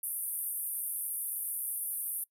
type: band-pass noise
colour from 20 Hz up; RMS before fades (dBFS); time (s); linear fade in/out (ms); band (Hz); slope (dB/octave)
white; -36; 0.03-2.24; 5; 9200 to 14000; 96
effects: noise-tail reverb RT60 0.1 s tail -23 dB re dry